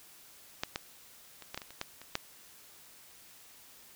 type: clicks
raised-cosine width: 0.2 ms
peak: -14 / -16 / -29 / -21 / -19 / -27 / -30 / -17 / -30 / -13 dBFS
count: 10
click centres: 0.635 / 0.759 / 1.423 / 1.545 / 1.576 / 1.618 / 1.706 / 1.814 / 2.016 / 2.154 s
effects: white hiss -56 dBFS RMS until 3.95 s